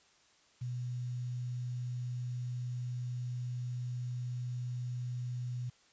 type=tone with quantisation; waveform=sine; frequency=123.47 Hz; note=B2; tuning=in tune; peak=-35 dBFS; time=0.61-5.7 s; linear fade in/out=10 ms; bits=10; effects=white hiss -66 dBFS RMS until 5.92 s + resampled to 16000 Hz